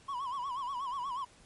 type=tone with vibrato; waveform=triangle; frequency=1042 Hz; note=C6; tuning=7 cents flat; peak=-32 dBFS; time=0.08-1.25 s; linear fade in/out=10 ms; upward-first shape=sine; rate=8.3 Hz; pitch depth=140 cents each way; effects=pink hiss -60 dBFS RMS until 1.45 s + MP3 48 kbps